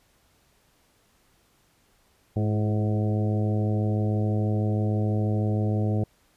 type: harmonic tone with a mistuned harmonic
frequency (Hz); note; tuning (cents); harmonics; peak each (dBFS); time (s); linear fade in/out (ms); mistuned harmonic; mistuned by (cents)
106.2; G#2; +39; 1 / 2 / 3 / 4 / 5 / 6 / 7; -23 / -29 / -33 / -35 / -37 / -39 / -40; 2.36-6.04; 5; 3; +40
effects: pink hiss -64 dBFS RMS until 6.36 s + resampled to 32000 Hz